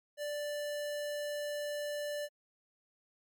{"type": "tone", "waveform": "square", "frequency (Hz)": 587.3, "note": "D5", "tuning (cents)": 0, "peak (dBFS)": -36, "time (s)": [0.17, 2.29], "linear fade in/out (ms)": 50, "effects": ["MP3 96 kbps"]}